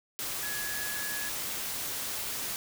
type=tone in noise; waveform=sine; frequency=1685 Hz; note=G#6; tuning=25 cents sharp; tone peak=-37 dBFS; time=0.43-1.29 s; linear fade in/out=0 ms; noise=white; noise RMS=-35 dBFS; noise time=0.19-2.56 s; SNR=-5 dB; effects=none